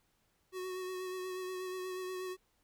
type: tone with vibrato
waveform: square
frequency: 370 Hz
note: F#4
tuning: in tune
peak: -39 dBFS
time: 0.52-2.37 s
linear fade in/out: 50 ms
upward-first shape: sine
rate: 8.3 Hz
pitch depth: 22 cents each way
effects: pink hiss -75 dBFS RMS until 2.63 s